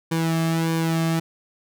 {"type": "tone with flanger", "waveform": "sawtooth", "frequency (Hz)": 163.7, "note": "E3", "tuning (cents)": -12, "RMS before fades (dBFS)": -22, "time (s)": [0.11, 1.2], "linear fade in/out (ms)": 10, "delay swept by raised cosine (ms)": [1.5, 2.11], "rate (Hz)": 1.6, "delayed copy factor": -0.65, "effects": []}